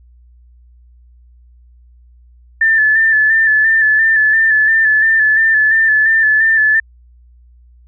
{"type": "tone with vibrato", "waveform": "sine", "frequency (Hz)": 1760, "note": "A6", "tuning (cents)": 0, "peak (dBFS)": -8, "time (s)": [2.61, 6.8], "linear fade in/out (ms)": 5, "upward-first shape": "square", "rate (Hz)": 2.9, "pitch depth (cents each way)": 30, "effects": ["added 60 Hz sine -42 dBFS peak until 7.87 s"]}